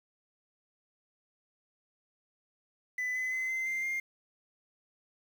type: tone with pitch steps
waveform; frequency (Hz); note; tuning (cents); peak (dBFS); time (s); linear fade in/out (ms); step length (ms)
sine; 2000 / 2022 / 2044 / 2067 / 2090 / 2113; B6 / B6 / C7 / C7 / C7 / C7; +21 / +40 / -41 / -22 / -2 / +16; -28; 2.98-4; 5; 170
effects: tanh soft clip ceiling -30 dBFS + 9-bit